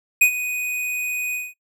square tone with ADSR envelope, 2489 Hz, D#7, in tune, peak -10 dBFS, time 0.21-1.54 s, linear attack 8 ms, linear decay 85 ms, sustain -14 dB, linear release 200 ms, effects noise-tail reverb RT60 0.1 s tail -21 dB re dry

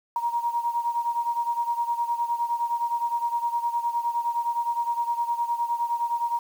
sine beating tone pair, 941 / 950.7 Hz, A#5 / A#5, +16 / +34 cents, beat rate 9.7 Hz, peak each -25 / -29 dBFS, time 0.16-6.39 s, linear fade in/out 2 ms, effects 8-bit

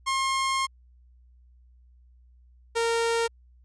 sawtooth tone pair in turn, 1070 / 461.7 Hz, C6 / A#4, +38 / -17 cents, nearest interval octave + minor third, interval 1455 cents, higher first, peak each -20 / -19 dBFS, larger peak second, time 0.06-0.67 / 2.75-3.28 s, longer first, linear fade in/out 20 ms, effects added 61 Hz sine -53 dBFS peak until 3.64 s + resampled to 22050 Hz

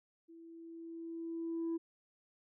sine tone with level ramp, 331.3 Hz, E4, 9 cents sharp, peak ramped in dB -53 to -31 dBFS, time 0.28-1.78 s, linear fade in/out 20 ms, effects tanh soft clip ceiling -32 dBFS

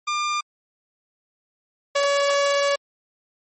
sawtooth tone pair in turn, 1198 / 565.4 Hz, D6 / C#5, +34 / +34 cents, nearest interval octave + minor second, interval 1300 cents, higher first, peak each -18 / -14 dBFS, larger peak second, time 0.07-0.41 / 1.95-2.76 s, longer second, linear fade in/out 10 ms, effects MP3 32 kbps

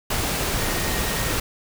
sine tone in noise, 1864.7 Hz, A#6, in tune, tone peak -35 dBFS, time 0.58-1.32 s, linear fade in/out 5 ms, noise pink, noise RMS -24 dBFS, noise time 0.1-1.4 s, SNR -14 dB, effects none

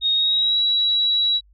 sine tone with pitch glide, 3730 to 3897 Hz, A#7 to B7, 0 to -24 cents, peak -16 dBFS, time 0.01-1.41 s, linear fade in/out 50 ms, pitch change +76 cents, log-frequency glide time 0.14-0.59 s, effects added 50 Hz sine -51 dBFS peak until 1.53 s

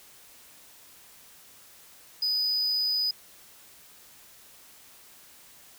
triangle tone, 4978 Hz, D#8, in tune, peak -23 dBFS, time 2.22-3.11 s, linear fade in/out 5 ms, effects white hiss -53 dBFS RMS until 5.78 s

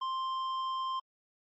triangle tone with hard clipping, 1050 Hz, C6, 6 cents sharp, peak -33 dBFS, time 0.01-1 s, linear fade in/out 10 ms, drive 10 dB, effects MP3 32 kbps

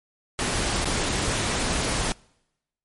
pink noise with dropouts, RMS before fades -25 dBFS, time 0.39-2.12 s, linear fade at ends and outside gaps 0 ms, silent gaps 0.845-0.856 s, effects noise-tail reverb RT60 0.9 s tail -26 dB re dry + MP3 48 kbps

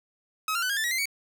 sawtooth tone with pitch steps, 1276 / 1383.5 / 1500 / 1626.3 / 1763.3 / 1911.8 / 2073 / 2247 Hz, D#6 / F6 / F#6 / G#6 / A6 / A#6 / C7 / C#7, +43 / -17 / +23 / -37 / +3 / +43 / -17 / +23 cents, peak -22 dBFS, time 0.48-1.056 s, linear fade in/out 2 ms, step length 72 ms, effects none

